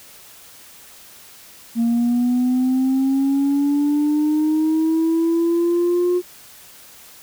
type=linear sweep; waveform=sine; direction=up; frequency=230 to 359.1 Hz; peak=-13 dBFS; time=1.75-6.22 s; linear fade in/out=50 ms; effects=tanh soft clip ceiling -13 dBFS + white hiss -44 dBFS RMS until 7.22 s